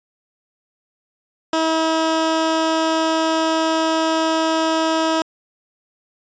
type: tone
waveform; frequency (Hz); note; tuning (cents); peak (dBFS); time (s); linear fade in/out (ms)
15% pulse; 321.6; E4; -43; -10; 1.53-5.22; 2
effects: resampled to 16000 Hz